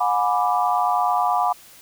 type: chord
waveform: sine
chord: G# half-diminished seventh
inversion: third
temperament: equal with one note detuned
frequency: 721.4 / 830.6 / 987.8 / 1174.7 Hz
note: F#5 / G#5 / B5 / D6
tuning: -44 / 0 / 0 / 0 cents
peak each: -21 / -24 / -23 / -24 dBFS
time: 0-1.53 s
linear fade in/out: 10 ms
effects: white hiss -47 dBFS RMS until 1.81 s

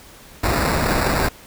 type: noise with sample-and-hold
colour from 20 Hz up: pink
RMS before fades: -19 dBFS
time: 0.43-1.29 s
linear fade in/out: 10 ms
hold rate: 3150 Hz
effects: pink hiss -44 dBFS RMS until 1.46 s

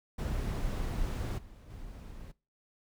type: noise with level steps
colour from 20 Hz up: brown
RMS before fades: -33 / -51 / -46 dBFS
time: 0.18-2.32 s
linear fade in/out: 10 ms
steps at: 1.37 / 1.69 s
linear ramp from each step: 20 ms
effects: noise-tail reverb RT60 0.3 s tail -21 dB re dry

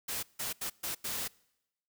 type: noise bursts at uneven times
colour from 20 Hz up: white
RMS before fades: -36 dBFS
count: 5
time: 0.08-0.23 / 0.39-0.53 / 0.61-0.7 / 0.83-0.95 / 1.04-1.28 s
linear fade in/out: 10 ms
effects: noise-tail reverb RT60 0.9 s tail -25 dB re dry

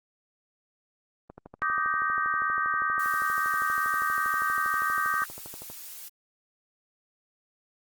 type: click train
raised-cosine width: 1 ms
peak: -29 dBFS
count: 56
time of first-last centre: 1.3-5.7 s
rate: 12.5 Hz
type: chord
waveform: sine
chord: Eb major seventh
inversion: third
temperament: just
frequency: 1166.7 / 1244.5 / 1555.6 / 1866.8 Hz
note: D6 / Eb6 / G6 / Bb6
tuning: -12 / 0 / -14 / +2 cents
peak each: -30 / -29 / -29 / -34 dBFS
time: 1.62-5.24 s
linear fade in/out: 0 ms
type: noise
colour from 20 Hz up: blue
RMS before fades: -42 dBFS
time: 2.99-6.09 s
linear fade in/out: 10 ms
effects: Opus 24 kbps

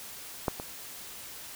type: clicks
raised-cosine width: 1 ms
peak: -12 / -22 dBFS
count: 2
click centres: 0.482 / 0.599 s
effects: white hiss -44 dBFS RMS until 1.55 s

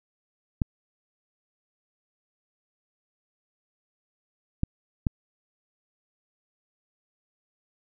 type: clicks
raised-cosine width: 5 ms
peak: -11 dBFS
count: 3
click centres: 0.618 / 4.634 / 5.068 s
effects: none

